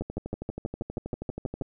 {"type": "two click trains", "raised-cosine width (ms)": 2, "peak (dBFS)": [-18, -21], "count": [11, 21], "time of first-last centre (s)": [[0.01, 1.613], [0.02, 1.62]], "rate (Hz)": [6.24, 12.5], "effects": []}